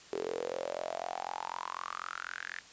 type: tone with high-pass filter sweep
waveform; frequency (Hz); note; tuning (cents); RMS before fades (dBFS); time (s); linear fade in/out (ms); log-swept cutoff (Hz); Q
sawtooth; 44; F1; +14; -39; 0.12-2.61; 10; 400 to 1800; 7.6
effects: white hiss -54 dBFS RMS until 2.72 s + resampled to 16000 Hz